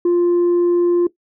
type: tone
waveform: sine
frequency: 349.2 Hz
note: F4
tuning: in tune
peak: -9 dBFS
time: 0.05-1.07 s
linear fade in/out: 5 ms
effects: noise-tail reverb RT60 0.1 s tail -17 dB re dry + tanh soft clip ceiling -11 dBFS